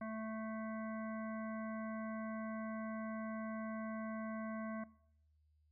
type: harmonic tone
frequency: 220 Hz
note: A3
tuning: in tune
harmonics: 1 / 3 / 5 / 7 / 9 / 10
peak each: -43 / -46 / -50 / -54 / -57 / -67 dBFS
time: 0.01-4.84 s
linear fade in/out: 5 ms
effects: noise-tail reverb RT60 0.7 s tail -21 dB re dry + added 76 Hz sine -70 dBFS peak until 5.71 s